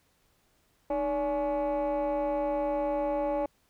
sine tone with frequency modulation, 574 Hz, D5, 40 cents flat, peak -24 dBFS, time 0.9-3.46 s, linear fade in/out 5 ms, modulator 268 Hz, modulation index 0.97, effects tanh soft clip ceiling -25 dBFS + pink hiss -69 dBFS RMS until 3.69 s

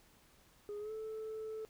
sine tone with pitch glide, 414 to 437.6 Hz, G#4 to A4, -5 to -9 cents, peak -38 dBFS, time 0.69-1.65 s, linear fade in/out 0 ms, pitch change +96 cents, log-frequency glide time 0.79-0.92 s, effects tanh soft clip ceiling -39 dBFS + pink hiss -66 dBFS RMS until 1.69 s

